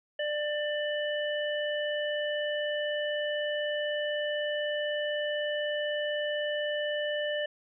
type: harmonic tone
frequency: 594 Hz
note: D5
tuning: 20 cents sharp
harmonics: 1 / 3 / 5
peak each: -30 / -35 / -37 dBFS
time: 0.19-7.46 s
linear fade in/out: 5 ms
effects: none